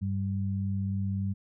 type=tone pair together; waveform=sine; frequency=98.14 / 194.7 Hz; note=G2 / G3; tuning=+2 / -12 cents; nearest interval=octave; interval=1186 cents; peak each=-29 / -32 dBFS; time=0.01-1.34 s; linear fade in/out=20 ms; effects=none